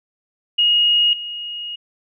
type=tone with level steps; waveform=sine; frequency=2873 Hz; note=F7; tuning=48 cents sharp; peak=-12 / -26 dBFS; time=0.58-1.76 s; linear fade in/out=10 ms; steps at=1.13 s; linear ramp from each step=2 ms; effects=none